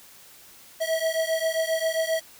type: beating tone pair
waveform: square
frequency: 644 / 651.5 Hz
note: E5 / E5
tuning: -41 / -20 cents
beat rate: 7.5 Hz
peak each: -27 / -27 dBFS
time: 0.8-2.21 s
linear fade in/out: 20 ms
effects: white hiss -50 dBFS RMS until 2.39 s